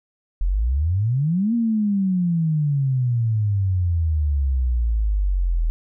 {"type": "exponential two-way sweep", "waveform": "sine", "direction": "up then down", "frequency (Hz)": [39.88, 237.8, 39.88], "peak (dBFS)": -17, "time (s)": [0.41, 5.7], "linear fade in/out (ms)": 0, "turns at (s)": 1.54, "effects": []}